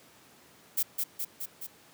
violet noise with echo, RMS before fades -27 dBFS, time 0.77-0.83 s, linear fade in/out 10 ms, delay 210 ms, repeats 4, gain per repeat -3 dB, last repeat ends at 1.67 s, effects pink hiss -57 dBFS RMS until 1.93 s + high-pass 150 Hz 12 dB/octave

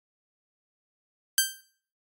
5% pulse tone with exponential decay, 1568 Hz, G6, in tune, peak -5 dBFS, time 1.38-1.61 s, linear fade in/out 1 ms, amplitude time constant 48 ms, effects noise-tail reverb RT60 0.5 s tail -17 dB re dry + AAC 64 kbps

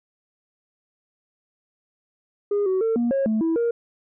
sine tone with pitch steps, 408.8 / 376.1 / 449.9 / 237.7 / 545 / 218.5 / 327.1 / 468.8 Hz, G#4 / F#4 / A4 / A#3 / C#5 / A3 / E4 / A#4, -27 / +28 / +39 / +34 / -29 / -12 / -13 / +10 cents, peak -17 dBFS, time 2.51-3.71 s, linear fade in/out 5 ms, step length 150 ms, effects tanh soft clip ceiling -17 dBFS

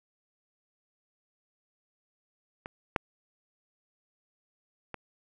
clicks, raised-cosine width 0.5 ms, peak -23 / -10 / -22 dBFS, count 3, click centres 2.659 / 2.962 / 4.943 s, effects none

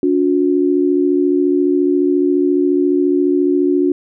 sine tone pair together, 286.2 / 360.6 Hz, D4 / F#4, -45 / -45 cents, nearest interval major third, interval 400 cents, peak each -14 dBFS, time 0.03-3.92 s, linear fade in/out 2 ms, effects none

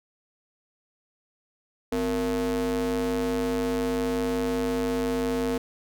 square ring-modulated tone, 103.2 Hz, G#2, 10 cents flat, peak -22 dBFS, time 1.92-5.58 s, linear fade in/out 5 ms, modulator 360 Hz, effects none

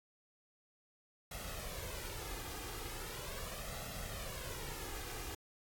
pink noise with flanger, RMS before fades -44 dBFS, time 1.31-5.35 s, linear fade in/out 5 ms, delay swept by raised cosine 1.5 to 2.5 ms, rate 0.39 Hz, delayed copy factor +0.65, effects AAC 64 kbps

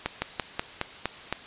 slowing click train, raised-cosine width 0.3 ms, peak -10 dBFS, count 7, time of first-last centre 0.06-1.326 s, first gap 160 ms, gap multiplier 1.11, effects white hiss -44 dBFS RMS until 1.46 s + resampled to 8000 Hz

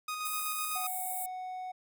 sawtooth tone with tremolo, 1244.5 Hz, D#6, in tune, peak -30 dBFS, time 0.08-0.87 s, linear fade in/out 5 ms, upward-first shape square, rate 7.9 Hz, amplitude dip 30%
pink high-pass noise, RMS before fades -38 dBFS, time 0.25-1.26 s, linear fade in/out 5 ms, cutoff 7800 Hz, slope 96 dB/octave
triangle tone, 740 Hz, F#5, in tune, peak -35 dBFS, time 0.75-1.72 s, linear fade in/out 10 ms
effects none

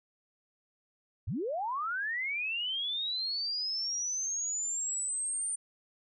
sine linear sweep, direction up, 66.5 to 9050 Hz, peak -31 dBFS, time 1.27-5.56 s, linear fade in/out 10 ms, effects none

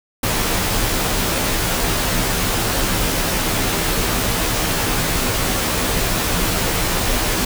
pink noise with comb filter, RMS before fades -19 dBFS, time 0.23-7.45 s, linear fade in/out 5 ms, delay 14 ms, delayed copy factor -0.65, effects none

